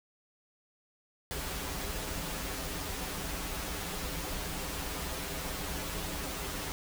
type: noise with comb filter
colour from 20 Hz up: pink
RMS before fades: -37 dBFS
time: 1.31-6.72 s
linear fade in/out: 0 ms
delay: 8.6 ms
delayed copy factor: -0.8
effects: none